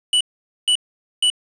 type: tone bursts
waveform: square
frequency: 2960 Hz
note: F#7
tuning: in tune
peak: -14 dBFS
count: 3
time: 0.13-1.301 s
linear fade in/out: 2 ms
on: 77 ms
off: 470 ms
effects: resampled to 22050 Hz + 7-bit